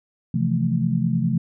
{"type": "chord", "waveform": "sine", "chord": "F major seventh", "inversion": "second", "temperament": "equal", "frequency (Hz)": [130.81, 164.81, 174.61, 220], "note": ["C3", "E3", "F3", "A3"], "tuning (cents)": [0, 0, 0, 0], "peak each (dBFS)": -24, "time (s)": [0.34, 1.38], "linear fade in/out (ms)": 5, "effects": []}